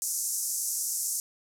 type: band-pass noise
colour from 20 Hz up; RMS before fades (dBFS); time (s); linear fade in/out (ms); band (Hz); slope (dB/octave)
pink; -31; 0.02-1.2; 0; 5800 to 13000; 48
effects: none